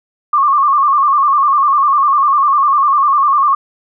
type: tone with vibrato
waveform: sine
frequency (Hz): 1141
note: C#6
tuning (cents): +50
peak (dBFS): -8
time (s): 0.33-3.55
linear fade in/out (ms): 5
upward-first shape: square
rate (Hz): 10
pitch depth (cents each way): 76
effects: none